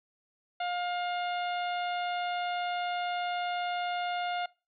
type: harmonic tone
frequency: 709 Hz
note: F5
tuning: 26 cents sharp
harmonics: 1 / 2 / 3 / 4 / 5 / 6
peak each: -31 / -39 / -42 / -43 / -44 / -52 dBFS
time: 0.6-4.46 s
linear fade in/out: 5 ms
effects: noise-tail reverb RT60 0.3 s tail -23 dB re dry